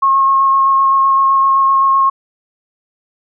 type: tone with vibrato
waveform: sine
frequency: 1083 Hz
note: C#6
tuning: 41 cents flat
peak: -8 dBFS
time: 0.02-2.1 s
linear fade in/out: 10 ms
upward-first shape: square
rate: 7.8 Hz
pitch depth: 9 cents each way
effects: none